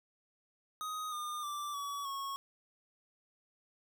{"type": "tone with pitch steps", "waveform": "square", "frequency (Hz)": [1252, 1212.1, 1173.6, 1136.2, 1100], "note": ["D#6", "D#6", "D6", "C#6", "C#6"], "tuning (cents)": [10, -46, -2, 42, -14], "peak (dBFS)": -38, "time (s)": [0.81, 2.36], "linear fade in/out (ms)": 0, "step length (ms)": 310, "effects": []}